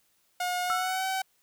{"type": "tone with pitch glide", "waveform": "sawtooth", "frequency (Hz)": [719, 761.8], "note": ["F#5", "G5"], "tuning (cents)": [-50, -50], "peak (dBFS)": -24, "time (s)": [0.4, 1.22], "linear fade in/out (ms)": 5, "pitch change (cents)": 100, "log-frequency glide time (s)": [0.64, 1.05]}
{"type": "tone with exponential decay", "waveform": "sine", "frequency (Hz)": 1341, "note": "E6", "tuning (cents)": 29, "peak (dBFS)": -24, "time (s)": [0.7, 1.16], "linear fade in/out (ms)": 0, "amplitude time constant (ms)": 100}
{"effects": ["white hiss -69 dBFS RMS until 1.42 s"]}